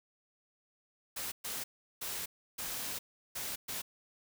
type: noise bursts at uneven times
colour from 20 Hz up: white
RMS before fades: -39 dBFS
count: 6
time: 1.16-1.32 / 1.44-1.64 / 2.01-2.26 / 2.58-2.99 / 3.35-3.56 / 3.68-3.82 s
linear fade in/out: 10 ms
effects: none